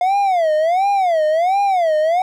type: tone with vibrato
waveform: triangle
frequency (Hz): 703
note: F5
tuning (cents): +11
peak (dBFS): -11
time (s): 0.01-2.22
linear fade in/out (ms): 2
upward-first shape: sine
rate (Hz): 1.4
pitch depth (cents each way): 240
effects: none